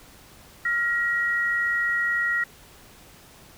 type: tone pair together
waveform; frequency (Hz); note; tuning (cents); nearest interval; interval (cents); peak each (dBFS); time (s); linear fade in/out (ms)
sine; 1396.9 / 1900.9; F6 / A#6; 0 / +33; perfect fourth; 533; -28 / -22; 0.65-2.44; 5
effects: pink hiss -50 dBFS RMS until 3.57 s